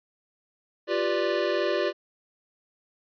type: chord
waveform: square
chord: G dominant seventh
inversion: third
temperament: equal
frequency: 349.2 / 392 / 493.9 / 587.3 Hz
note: F4 / G4 / B4 / D5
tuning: 0 / 0 / 0 / 0 cents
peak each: -30 / -30 / -33 / -28 dBFS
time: 0.87-1.93 s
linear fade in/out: 50 ms
effects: resampled to 11025 Hz